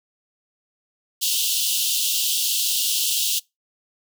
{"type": "high-pass noise", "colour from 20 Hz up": "pink", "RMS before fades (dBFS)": -22, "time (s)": [1.21, 3.4], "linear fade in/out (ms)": 20, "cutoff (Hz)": 2800, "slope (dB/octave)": 96, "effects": ["noise-tail reverb RT60 0.2 s tail -24 dB re dry"]}